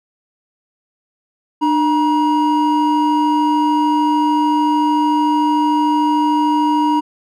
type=tone pair together; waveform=triangle; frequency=300 / 953.4 Hz; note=D4 / A#5; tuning=+37 / +39 cents; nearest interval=octave + minor sixth; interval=2002 cents; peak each=-13 dBFS; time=1.61-7.01 s; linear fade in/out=20 ms; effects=none